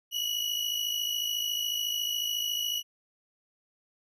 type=tone pair together; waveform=35% pulse; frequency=2905 / 2959 Hz; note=F#7 / F#7; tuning=-32 / -1 cents; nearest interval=unison; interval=31 cents; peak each=-29 / -31 dBFS; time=0.11-2.83 s; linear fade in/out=50 ms; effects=none